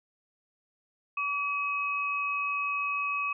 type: tone pair together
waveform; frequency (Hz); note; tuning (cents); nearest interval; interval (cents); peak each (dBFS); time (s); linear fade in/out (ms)
sine; 1144 / 2549; D6 / D#7; -46 / +41; octave + major second; 1387; -31 / -30; 1.17-3.33; 5
effects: none